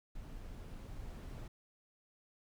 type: noise with level ramp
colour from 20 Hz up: brown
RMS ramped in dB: -48 to -45 dBFS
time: 0.15-1.48 s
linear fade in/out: 5 ms
effects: none